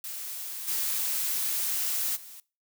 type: noise with level steps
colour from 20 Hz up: blue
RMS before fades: -37 / -29 / -46 dBFS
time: 0.04-2.4 s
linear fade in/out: 2 ms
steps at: 0.67 / 2.15 s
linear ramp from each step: 20 ms
effects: noise-tail reverb RT60 0.3 s tail -21 dB re dry